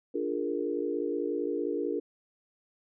sine chord, Bb dominant seventh, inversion first, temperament equal, 293.7 / 349.2 / 415.3 / 466.2 Hz, D4 / F4 / Ab4 / Bb4, 0 / 0 / 0 / 0 cents, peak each -34 dBFS, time 0.14-2 s, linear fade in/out 10 ms, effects none

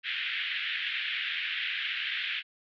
white band-pass noise, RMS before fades -33 dBFS, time 0.03-2.43 s, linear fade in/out 50 ms, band 1600 to 3400 Hz, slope 48 dB/octave, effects none

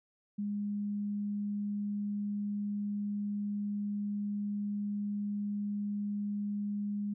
sine tone, 205.1 Hz, G#3, 21 cents flat, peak -32 dBFS, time 0.38-7.14 s, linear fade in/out 10 ms, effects none

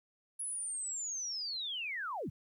sine linear sweep, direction down, 10548 to 75.3 Hz, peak -36 dBFS, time 0.39-2.3 s, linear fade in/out 10 ms, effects 12-bit

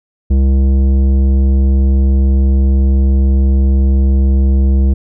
sine tone with tanh clipping, 67 Hz, C2, 42 cents sharp, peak -9 dBFS, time 0.3-4.94 s, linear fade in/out 10 ms, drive 12 dB, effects none

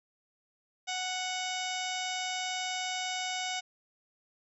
harmonic tone with a mistuned harmonic, 739 Hz, F#5, 2 cents flat, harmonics 1 / 2 / 3 / 4 / 5 / 6 / 7 / 8 / 9 / 10, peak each -37 / -43 / -39 / -40 / -41 / -48 / -44 / -43 / -49 / -46 dBFS, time 0.87-3.61 s, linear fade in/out 20 ms, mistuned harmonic 6, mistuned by +61 cents, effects none

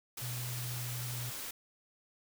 white noise, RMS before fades -42 dBFS, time 0.17-1.51 s, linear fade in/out 5 ms
sine tone with pitch glide, 122.5 to 121.37 Hz, B2 to B2, -14 to -30 cents, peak -38 dBFS, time 0.21-1.31 s, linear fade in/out 20 ms, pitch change -16 cents, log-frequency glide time 1.07-1.19 s
effects none

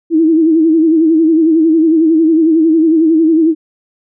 sine tone with vibrato, 321.6 Hz, E4, 43 cents flat, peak -6 dBFS, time 0.1-3.55 s, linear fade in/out 50 ms, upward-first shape sine, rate 11 Hz, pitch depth 71 cents each way, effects none

